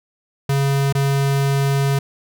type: tone with dropouts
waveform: square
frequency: 138.59 Hz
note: C#3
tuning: in tune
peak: -16 dBFS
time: 0.49-1.99 s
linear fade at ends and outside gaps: 5 ms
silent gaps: 0.926-0.95 s
effects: none